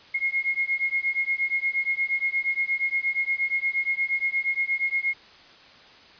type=beating tone pair; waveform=sine; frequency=2149 / 2157.5 Hz; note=C7 / C#7; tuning=+46 / -47 cents; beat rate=8.5 Hz; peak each=-26 dBFS; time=0.14-5.14 s; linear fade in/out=10 ms; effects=white hiss -50 dBFS RMS until 6.19 s + resampled to 11025 Hz